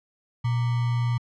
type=tone with sample-and-hold; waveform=sine; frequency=120.3 Hz; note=B2; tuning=45 cents flat; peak=-21 dBFS; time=0.44-1.18 s; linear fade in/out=10 ms; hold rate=1050 Hz; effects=low-pass 4000 Hz 12 dB/octave